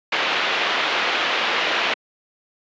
white low-pass noise, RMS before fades -21 dBFS, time 0.12-1.94 s, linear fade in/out 5 ms, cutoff 3300 Hz, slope 24 dB/octave, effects high-pass 400 Hz 12 dB/octave + resampled to 16000 Hz

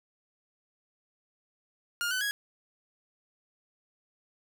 sawtooth tone with pitch steps, 1415 / 1509 / 1658 Hz, F6 / F#6 / G#6, +22 / +34 / -3 cents, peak -25 dBFS, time 2.01-2.31 s, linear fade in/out 0 ms, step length 100 ms, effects none

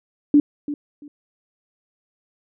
sine tone with echo, 291.7 Hz, D4, 12 cents flat, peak -9 dBFS, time 0.34-0.4 s, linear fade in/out 2 ms, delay 340 ms, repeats 2, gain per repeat -14 dB, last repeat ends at 1.08 s, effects none

